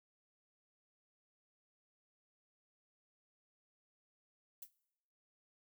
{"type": "noise with exponential decay", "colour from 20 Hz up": "violet", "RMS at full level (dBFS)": -43, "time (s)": [4.62, 4.71], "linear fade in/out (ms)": 5, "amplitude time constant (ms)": 18, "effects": ["noise-tail reverb RT60 0.9 s tail -21 dB re dry"]}